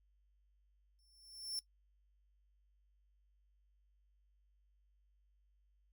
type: tone with exponential growth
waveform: sawtooth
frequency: 5390 Hz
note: E8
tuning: 38 cents sharp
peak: -34 dBFS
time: 0.99-1.59 s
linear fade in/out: 0 ms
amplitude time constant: 130 ms
effects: noise-tail reverb RT60 0.1 s tail -19 dB re dry + added 50 Hz sine -70 dBFS peak until 5.92 s

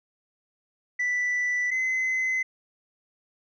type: tone pair in turn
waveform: sine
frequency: 1975.5 / 2043 Hz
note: B6 / C7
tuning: 0 / -42 cents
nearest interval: minor second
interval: 58 cents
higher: second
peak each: -21 dBFS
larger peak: neither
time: 0.99-1.71 / 1.71-2.43 s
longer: neither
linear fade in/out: 10 ms
effects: tanh soft clip ceiling -22 dBFS

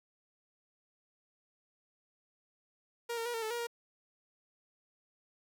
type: tone with pitch steps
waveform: sawtooth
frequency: 470.8 / 458.3 / 480 / 454.9 / 436.8 / 475.3 / 470.5 Hz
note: A#4 / A#4 / B4 / A#4 / A4 / A#4 / A#4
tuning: +17 / -29 / -49 / -42 / -13 / +34 / +16 cents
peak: -31 dBFS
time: 3.09-3.671 s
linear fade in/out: 10 ms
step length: 83 ms
effects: none

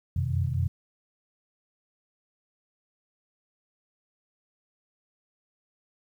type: tone cluster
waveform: sine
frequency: 88.1 / 92.4 / 126.1 / 153.7 Hz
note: F2 / F#2 / B2 / D#3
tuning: +16 / -2 / +36 / -21 cents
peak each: -28 / -32 / -28 / -35 dBFS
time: 0.16-0.68 s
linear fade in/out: 5 ms
effects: 10-bit

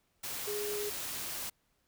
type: tone in noise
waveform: sine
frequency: 414.7 Hz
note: G#4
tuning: 3 cents flat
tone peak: -35 dBFS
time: 0.47-0.9 s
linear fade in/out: 10 ms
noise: white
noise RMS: -39 dBFS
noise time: 0.23-1.5 s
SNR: +1 dB
effects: pink hiss -75 dBFS RMS until 1.87 s

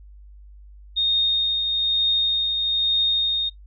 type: tone with tremolo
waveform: sine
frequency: 3694 Hz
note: A#7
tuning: 16 cents flat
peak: -16 dBFS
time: 0.96-3.5 s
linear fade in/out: 20 ms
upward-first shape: triangle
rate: 1.1 Hz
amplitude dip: 40%
effects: noise-tail reverb RT60 0.1 s tail -20 dB re dry + added 50 Hz sine -42 dBFS peak until 3.66 s

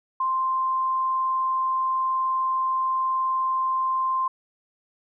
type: tone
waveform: sine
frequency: 1046.5 Hz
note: C6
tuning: in tune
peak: -21 dBFS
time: 0.2-4.28 s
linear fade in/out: 5 ms
effects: none

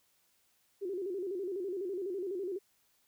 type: tone with vibrato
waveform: sine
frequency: 376 Hz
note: F#4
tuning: 28 cents sharp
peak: -34 dBFS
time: 0.81-2.59 s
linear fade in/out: 20 ms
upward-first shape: square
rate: 12 Hz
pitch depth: 100 cents each way
effects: white hiss -72 dBFS RMS until 3.07 s

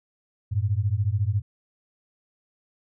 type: beating tone pair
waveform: sine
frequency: 95.6 / 109.6 Hz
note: G2 / A2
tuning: -43 / -6 cents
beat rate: 14 Hz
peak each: -24 / -24 dBFS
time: 0.51-1.42 s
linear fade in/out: 20 ms
effects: none

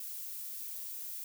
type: noise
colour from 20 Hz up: violet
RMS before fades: -42 dBFS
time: 0-1.24 s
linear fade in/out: 2 ms
effects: none

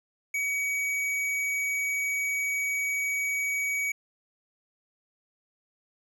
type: tone with hard clipping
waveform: triangle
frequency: 2263 Hz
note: C#7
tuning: 35 cents sharp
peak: -28 dBFS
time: 0.34-3.92 s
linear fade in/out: 5 ms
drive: 14 dB
effects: none

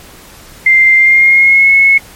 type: tone with pitch glide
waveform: sine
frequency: 2093 to 2188 Hz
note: C7 to C#7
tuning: 0 to -23 cents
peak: -3 dBFS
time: 0.66-1.98 s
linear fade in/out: 5 ms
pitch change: +77 cents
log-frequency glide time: 0.96-1.71 s
effects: pink hiss -36 dBFS RMS until 2.15 s + MP3 64 kbps

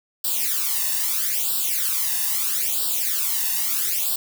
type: noise with flanger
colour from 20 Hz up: blue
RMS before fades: -23 dBFS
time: 0.24-4.16 s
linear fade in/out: 5 ms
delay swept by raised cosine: 0.23 to 1.11 ms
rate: 0.77 Hz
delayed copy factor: +1
effects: none

